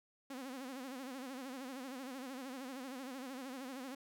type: tone with vibrato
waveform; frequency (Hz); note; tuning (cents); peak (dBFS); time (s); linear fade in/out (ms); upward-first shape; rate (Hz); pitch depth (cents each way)
sawtooth; 261.6; C4; 0; -40; 0.3-3.95; 5; sine; 13; 110
effects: none